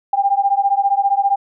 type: beating tone pair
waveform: sine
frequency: 789 / 804 Hz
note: G5 / G5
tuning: +11 / +44 cents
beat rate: 15 Hz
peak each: -16 dBFS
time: 0.13-1.36 s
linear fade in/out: 5 ms
effects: none